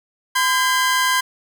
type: tone pair together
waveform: sawtooth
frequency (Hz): 1020 / 1603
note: C6 / G6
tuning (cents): -44 / +38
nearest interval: minor sixth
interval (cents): 782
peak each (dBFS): -14 / -16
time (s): 0.35-1.21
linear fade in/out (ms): 10
effects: none